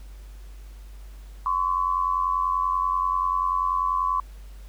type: tone pair together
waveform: sine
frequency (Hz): 1033.7 / 1124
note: C6 / C#6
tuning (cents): -21 / +24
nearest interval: minor second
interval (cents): 145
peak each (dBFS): -24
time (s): 1.46-4.2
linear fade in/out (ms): 2
effects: added 49 Hz sine -39 dBFS peak until 4.68 s + pink hiss -56 dBFS RMS until 4.68 s